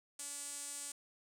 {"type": "tone with band-pass filter", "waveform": "sawtooth", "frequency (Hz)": 286.3, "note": "D4", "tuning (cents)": -44, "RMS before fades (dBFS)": -45, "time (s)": [0.19, 0.92], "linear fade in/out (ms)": 5, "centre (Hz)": 8400, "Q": 4, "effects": []}